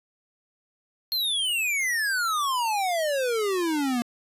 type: exponential sweep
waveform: square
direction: down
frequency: 4275 to 233.1 Hz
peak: -24 dBFS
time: 1.12-4.02 s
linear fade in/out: 0 ms
effects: resampled to 32000 Hz